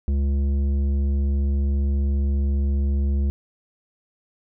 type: tone with tanh clipping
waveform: sine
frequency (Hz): 69.8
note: C#2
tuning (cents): +13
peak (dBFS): -20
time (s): 0.08-3.3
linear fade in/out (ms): 0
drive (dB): 10
effects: none